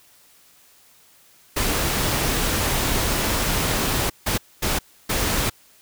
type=noise bursts at uneven times; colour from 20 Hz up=pink; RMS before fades=-22 dBFS; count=4; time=1.56-4.1 / 4.26-4.38 / 4.62-4.79 / 5.09-5.5 s; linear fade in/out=10 ms; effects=white hiss -54 dBFS RMS until 5.81 s